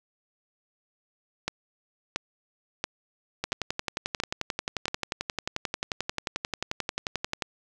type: two click trains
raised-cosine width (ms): 0.2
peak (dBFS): -10 / -11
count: 6 / 46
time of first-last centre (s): 1.48-4.881 / 3.44-7.422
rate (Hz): 1.47 / 11.3
effects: none

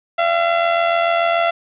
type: tone with amplitude modulation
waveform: sawtooth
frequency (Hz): 679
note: F5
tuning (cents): -49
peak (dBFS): -8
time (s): 0.18-1.51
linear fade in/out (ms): 10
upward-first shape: sine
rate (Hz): 86.9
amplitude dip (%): 50
effects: resampled to 8000 Hz + 7-bit

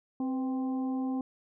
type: harmonic tone with a mistuned harmonic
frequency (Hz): 261.6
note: C4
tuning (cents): 0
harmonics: 1 / 2 / 3 / 4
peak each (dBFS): -29 / -45 / -42 / -49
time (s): 0.2-1.21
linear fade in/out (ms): 2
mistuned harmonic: 2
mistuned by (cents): -73
effects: none

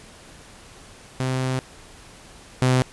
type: tone pair in turn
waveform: sawtooth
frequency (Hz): 129.8 / 128.01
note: C3 / C3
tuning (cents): -13 / -37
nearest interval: unison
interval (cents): 24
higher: first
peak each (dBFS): -18 / -12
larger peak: second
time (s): 1.2-1.59 / 2.62-2.82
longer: first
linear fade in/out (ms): 0
effects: pink hiss -46 dBFS RMS until 2.92 s + resampled to 24000 Hz

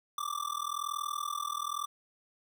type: tone with amplitude modulation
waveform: square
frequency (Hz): 1175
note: D6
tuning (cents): +1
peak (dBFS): -30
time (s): 0.18-1.86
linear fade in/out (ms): 2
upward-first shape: sine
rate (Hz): 41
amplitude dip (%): 95
effects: none

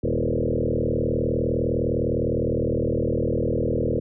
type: tone with frequency modulation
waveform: sine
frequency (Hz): 293.7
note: D4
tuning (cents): 0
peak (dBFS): -20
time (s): 0.03-4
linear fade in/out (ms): 10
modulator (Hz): 39.7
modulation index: 6
effects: none

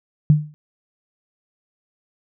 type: tone with exponential decay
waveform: sine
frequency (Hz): 150.7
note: D3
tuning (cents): +45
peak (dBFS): -6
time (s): 0.3-0.54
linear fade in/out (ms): 0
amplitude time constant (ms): 51
effects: none

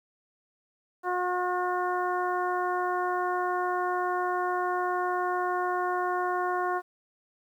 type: harmonic tone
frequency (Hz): 360.7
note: F#4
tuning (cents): -44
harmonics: 1 / 2 / 3 / 4 / 5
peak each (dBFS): -31 / -30 / -31 / -35 / -42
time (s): 1.03-6.82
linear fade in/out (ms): 50
effects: 10-bit

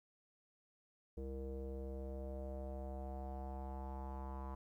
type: tone with low-pass filter sweep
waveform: square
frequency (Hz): 66.6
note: C2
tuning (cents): +31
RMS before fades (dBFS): -45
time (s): 1.17-4.55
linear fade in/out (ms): 5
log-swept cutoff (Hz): 440 to 1000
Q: 4.9
effects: 13-bit

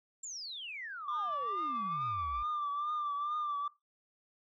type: exponential sweep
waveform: sine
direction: down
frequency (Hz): 7490 to 52.8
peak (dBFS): -40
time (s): 0.23-2.43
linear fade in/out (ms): 5
type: tone with vibrato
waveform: sine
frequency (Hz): 1182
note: D6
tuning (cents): +11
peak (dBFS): -31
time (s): 1.08-3.68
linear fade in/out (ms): 5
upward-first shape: triangle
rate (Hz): 2.3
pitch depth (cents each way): 65
effects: noise-tail reverb RT60 0.2 s tail -17 dB re dry + tanh soft clip ceiling -30 dBFS

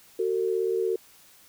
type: tone pair together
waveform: sine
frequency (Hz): 374.5 / 451.5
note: F#4 / A4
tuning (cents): +21 / +45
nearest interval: minor third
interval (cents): 324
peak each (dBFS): -26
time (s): 0.19-0.96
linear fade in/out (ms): 5
effects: white hiss -55 dBFS RMS until 1.48 s

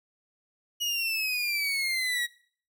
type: exponential sweep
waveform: 30% pulse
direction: down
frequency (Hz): 2910 to 1902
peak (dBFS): -24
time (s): 0.8-2.27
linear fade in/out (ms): 20
effects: noise-tail reverb RT60 0.5 s tail -21 dB re dry

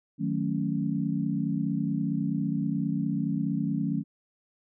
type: chord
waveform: sine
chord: D# half-diminished seventh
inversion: none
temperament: equal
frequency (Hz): 155.56 / 185 / 220 / 277.2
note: D#3 / F#3 / A3 / C#4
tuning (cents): 0 / 0 / 0 / 0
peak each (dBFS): -31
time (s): 0.18-4.04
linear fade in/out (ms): 50
effects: none

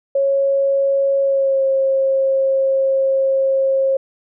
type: tone with pitch glide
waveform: sine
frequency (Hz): 550 to 537.7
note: C#5 to C5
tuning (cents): -14 to +47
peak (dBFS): -13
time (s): 0.15-3.97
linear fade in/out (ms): 5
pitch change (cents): -39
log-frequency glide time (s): 1.22-1.63
effects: none

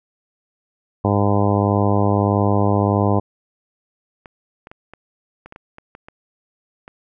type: harmonic tone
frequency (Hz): 101.6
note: G#2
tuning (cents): -38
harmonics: 1 / 2 / 3 / 4 / 5 / 6 / 7 / 8 / 9 / 10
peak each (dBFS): -18 / -21 / -23 / -24 / -25 / -26 / -26 / -27 / -28 / -28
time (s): 1.04-3.2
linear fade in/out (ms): 10
type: clicks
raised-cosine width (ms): 0.5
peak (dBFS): -23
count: 11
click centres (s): 4.258 / 4.671 / 4.715 / 4.936 / 5.46 / 5.524 / 5.561 / 5.784 / 5.951 / 6.085 / 6.879
effects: none

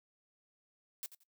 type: noise with echo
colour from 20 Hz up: blue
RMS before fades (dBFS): -41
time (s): 1.03-1.06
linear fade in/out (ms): 0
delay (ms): 87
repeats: 2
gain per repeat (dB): -13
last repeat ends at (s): 1.234
effects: noise-tail reverb RT60 0.1 s tail -20 dB re dry

